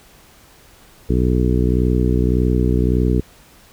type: harmonic tone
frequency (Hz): 61.74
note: B1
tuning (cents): 0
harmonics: 1 / 2 / 3 / 4 / 5 / 6 / 7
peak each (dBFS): -17 / -20 / -22 / -23 / -24 / -25 / -25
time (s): 1.09-3.21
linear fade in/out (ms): 10
effects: pink hiss -48 dBFS RMS until 3.72 s

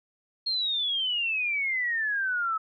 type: exponential sweep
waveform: sine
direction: down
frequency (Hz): 4278 to 1286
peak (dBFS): -25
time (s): 0.46-2.58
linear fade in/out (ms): 10
effects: none

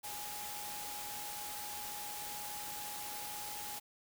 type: tone in noise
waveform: sine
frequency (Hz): 832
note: G#5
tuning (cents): +3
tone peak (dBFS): -47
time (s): 0.03-3.8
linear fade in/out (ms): 20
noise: white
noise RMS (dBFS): -44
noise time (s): 0.03-3.8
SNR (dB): -6
effects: none

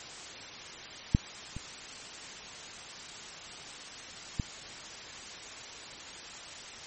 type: clicks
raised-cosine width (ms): 5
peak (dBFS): -9 / -26 / -17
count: 3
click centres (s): 1.149 / 1.566 / 4.398
effects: white hiss -44 dBFS RMS until 6.86 s + MP3 32 kbps

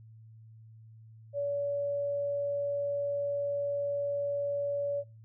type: tone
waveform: sine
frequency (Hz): 570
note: C#5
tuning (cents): +48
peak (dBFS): -29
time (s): 1.33-5.04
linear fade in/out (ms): 50
effects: noise-tail reverb RT60 0.3 s tail -25 dB re dry + added 111 Hz sine -50 dBFS peak until 5.24 s

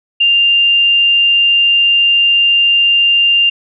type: tone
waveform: sine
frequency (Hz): 2794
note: F7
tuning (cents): 0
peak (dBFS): -7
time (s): 0.2-3.5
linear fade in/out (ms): 10
effects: none

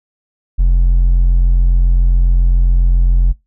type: tone with hard clipping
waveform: triangle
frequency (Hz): 43.65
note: F1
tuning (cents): 0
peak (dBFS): -6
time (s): 0.58-3.33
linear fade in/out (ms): 20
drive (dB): 1
effects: noise-tail reverb RT60 0.2 s tail -22 dB re dry

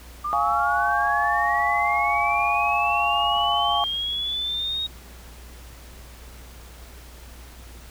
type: linear sweep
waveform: sine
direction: up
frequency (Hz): 1174.7 to 3769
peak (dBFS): -24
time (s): 0.24-4.87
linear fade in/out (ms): 10
type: chord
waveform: sine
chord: Db major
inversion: first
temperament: equal with one note detuned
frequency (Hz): 698.5 / 830.6 / 1123.6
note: F5 / Ab5 / Db6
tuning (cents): 0 / 0 / +23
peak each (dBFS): -26 / -24 / -24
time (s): 0.33-3.84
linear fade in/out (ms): 0
effects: added 60 Hz sine -42 dBFS peak until 7.9 s + pink hiss -47 dBFS RMS until 7.9 s

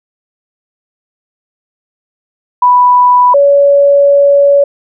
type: tone pair in turn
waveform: sine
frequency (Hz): 987.8 / 565.4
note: B5 / C#5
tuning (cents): 0 / +34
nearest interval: minor seventh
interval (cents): 966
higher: first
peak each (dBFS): -3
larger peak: neither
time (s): 2.62-3.34 / 3.34-4.64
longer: second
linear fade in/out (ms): 5
effects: none

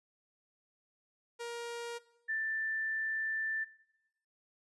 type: tone pair in turn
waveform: sawtooth / sine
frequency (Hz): 471.3 / 1770.7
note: A#4 / A6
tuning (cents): +19 / +10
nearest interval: octave + major seventh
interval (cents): 2291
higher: second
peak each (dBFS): -35 / -32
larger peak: second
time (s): 1.39-1.99 / 2.28-3.65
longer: second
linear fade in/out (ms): 20
effects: noise-tail reverb RT60 0.9 s tail -19 dB re dry + resampled to 24000 Hz

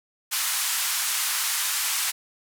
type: band-pass noise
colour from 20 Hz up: white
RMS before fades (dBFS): -26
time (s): 0.31-2.12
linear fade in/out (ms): 20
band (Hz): 950 to 13000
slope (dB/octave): 24
effects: none

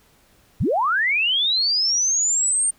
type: linear sweep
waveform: sine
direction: up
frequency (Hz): 54 to 8870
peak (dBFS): -17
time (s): 0.6-2.71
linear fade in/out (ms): 10
effects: pink hiss -57 dBFS RMS until 2.78 s

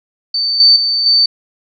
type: tone with level steps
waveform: sine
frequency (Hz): 4559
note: C#8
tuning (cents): +48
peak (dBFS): -13 / -4 / -12 / -7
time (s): 0.34-1.26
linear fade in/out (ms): 5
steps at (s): 0.6 / 0.76 / 1.06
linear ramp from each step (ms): 2
effects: none

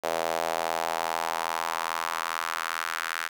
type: tone with high-pass filter sweep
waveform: sawtooth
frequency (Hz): 82.41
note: E2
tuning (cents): 0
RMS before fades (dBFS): -30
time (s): 0.03-3.29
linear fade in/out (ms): 20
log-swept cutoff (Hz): 600 to 1500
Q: 2.5
effects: 8-bit

